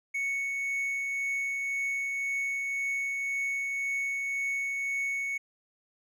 triangle tone with tremolo, 2217 Hz, C#7, in tune, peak -26 dBFS, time 0.14-5.38 s, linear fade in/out 10 ms, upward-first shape triangle, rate 1.9 Hz, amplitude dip 25%, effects none

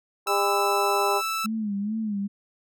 harmonic tone, 200.9 Hz, G3, 43 cents sharp, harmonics 2 / 3 / 4 / 5 / 6, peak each -26 / -31 / -26 / -28 / -35 dBFS, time 0.26-1.22 s, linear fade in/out 50 ms
sawtooth tone, 1318.5 Hz, E6, in tune, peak -22 dBFS, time 0.27-1.46 s, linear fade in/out 2 ms
sine tone with vibrato, 210.4 Hz, G#3, 23 cents sharp, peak -25 dBFS, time 1.44-2.28 s, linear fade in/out 20 ms, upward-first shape sine, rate 2.3 Hz, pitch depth 100 cents each way
effects none

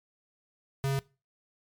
square tone, 136.8 Hz, C#3, 23 cents flat, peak -27 dBFS, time 0.84-0.99 s, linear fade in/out 0 ms, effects noise-tail reverb RT60 0.3 s tail -21 dB re dry + MP3 96 kbps

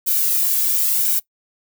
violet noise with flanger, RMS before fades -18 dBFS, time 0.06-1.2 s, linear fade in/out 20 ms, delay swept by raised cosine 1.3 to 1.8 ms, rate 0.95 Hz, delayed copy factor +0.55, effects noise-tail reverb RT60 0.1 s tail -21 dB re dry

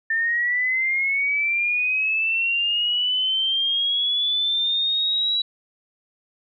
sine linear sweep, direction up, 1789 to 3918 Hz, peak -19 dBFS, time 0.1-5.42 s, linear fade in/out 5 ms, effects none

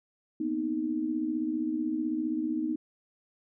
sine tone cluster, 237.3 / 252.9 / 311.7 Hz, A#3 / B3 / D#4, +31 / +41 / +3 cents, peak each -37 / -34 / -29 dBFS, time 0.4-2.76 s, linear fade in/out 5 ms, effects none

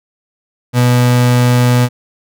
35% pulse tone, 123.2 Hz, B2, 4 cents flat, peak -6 dBFS, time 0.73-1.89 s, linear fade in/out 50 ms, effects none

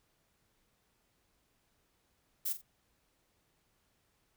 violet noise with echo, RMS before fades -34 dBFS, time 2.45-2.53 s, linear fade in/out 10 ms, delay 44 ms, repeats 2, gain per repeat -11 dB, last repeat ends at 2.618 s, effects pink hiss -75 dBFS RMS until 4.36 s

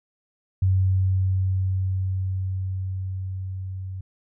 sine tone with level ramp, 94.3 Hz, F#2, 33 cents sharp, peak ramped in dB -16 to -30 dBFS, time 0.62-4.01 s, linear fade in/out 5 ms, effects none

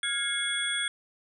sine tone cluster, 1415 / 1652 / 2160 / 3369 / 8740 Hz, F6 / G#6 / C#7 / G#7 / C#9, +22 / -10 / -45 / +24 / -26 cents, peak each -36 / -33 / -36 / -30 / -36 dBFS, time 0.03-0.88 s, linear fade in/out 2 ms, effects none

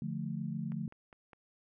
sine chord, D minor, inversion none, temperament equal, 146.83 / 174.61 / 220 Hz, D3 / F3 / A3, 0 / 0 / 0 cents, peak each -39 dBFS, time 0.02-0.88 s, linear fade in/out 2 ms
click train, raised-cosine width 0.5 ms, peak -38 dBFS, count 4, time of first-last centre 0.72-1.332 s, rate 4.9 Hz
effects none

